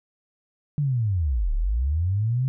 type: linear two-way sweep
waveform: sine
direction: down then up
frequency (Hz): 151.4 to 33.11 to 134.5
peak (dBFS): -20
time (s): 0.78-2.48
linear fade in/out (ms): 0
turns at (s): 1.53
effects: none

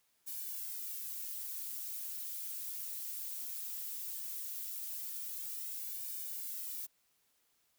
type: noise with flanger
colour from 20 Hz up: violet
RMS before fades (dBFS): -42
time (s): 0.26-6.87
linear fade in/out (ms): 20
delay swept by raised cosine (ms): 1.5 to 5.3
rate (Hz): 0.17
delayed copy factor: -0.95
effects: white hiss -75 dBFS RMS until 7.78 s

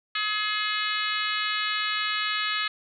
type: harmonic tone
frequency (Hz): 423.6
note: G#4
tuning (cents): +34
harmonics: 3 / 4 / 5 / 6 / 7 / 8 / 9 / 10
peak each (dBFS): -31 / -32 / -33 / -34 / -34 / -35 / -36 / -36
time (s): 0.15-2.68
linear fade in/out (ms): 5
effects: none

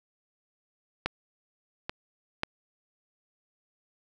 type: clicks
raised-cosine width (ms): 0.3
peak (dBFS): -11 / -16 / -11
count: 3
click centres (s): 1.06 / 1.895 / 2.434
effects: none

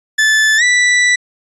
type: tone with pitch glide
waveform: 40% pulse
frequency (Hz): 1743 to 1967.8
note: A6 to B6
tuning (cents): -17 to -7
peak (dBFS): -8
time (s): 0.18-1.16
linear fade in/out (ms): 10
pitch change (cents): +210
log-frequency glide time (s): 0.57-0.63
effects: resampled to 22050 Hz

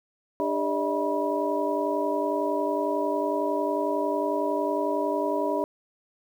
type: tone cluster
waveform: sine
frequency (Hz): 297.3 / 399.4 / 588 / 639 / 971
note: D4 / G4 / D5 / D#5 / B5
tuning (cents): +21 / +32 / +2 / +46 / -30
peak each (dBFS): -30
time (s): 0.4-5.64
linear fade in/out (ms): 0
effects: 9-bit

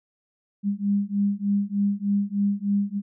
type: beating tone pair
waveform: sine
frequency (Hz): 200 / 203.3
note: G3 / G#3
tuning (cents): +35 / -37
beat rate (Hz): 3.3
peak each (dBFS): -24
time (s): 0.63-3.02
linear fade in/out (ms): 50
effects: none

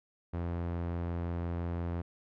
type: tone with low-pass filter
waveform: sawtooth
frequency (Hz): 85.8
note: F2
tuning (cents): -30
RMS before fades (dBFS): -35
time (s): 0.33-2.02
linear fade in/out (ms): 10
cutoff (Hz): 1500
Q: 0.53
effects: none

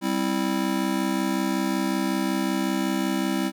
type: chord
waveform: square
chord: C major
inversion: second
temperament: just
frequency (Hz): 196.22 / 261.6 / 327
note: G3 / C4 / E4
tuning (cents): +2 / 0 / -14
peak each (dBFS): -28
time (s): 0.01-3.52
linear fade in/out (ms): 50
effects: none

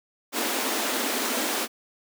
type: high-pass noise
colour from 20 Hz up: pink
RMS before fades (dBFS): -27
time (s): 0.32-1.68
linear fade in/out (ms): 50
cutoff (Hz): 220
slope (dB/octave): 96
effects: none

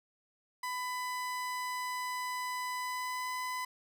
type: tone with pitch glide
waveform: 30% pulse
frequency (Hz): 1000 to 1006.4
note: B5 to B5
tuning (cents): +21 to +32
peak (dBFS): -32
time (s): 0.63-3.65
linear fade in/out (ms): 5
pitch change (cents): +11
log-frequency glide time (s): 2.79-3.35
effects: none

